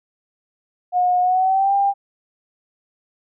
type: tone with pitch glide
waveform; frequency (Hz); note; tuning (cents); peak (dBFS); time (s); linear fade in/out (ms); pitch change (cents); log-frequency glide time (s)
sine; 722 to 796.5; F#5 to G5; -43 to +27; -14; 0.92-1.94; 50; +170; 1.21-1.74
effects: none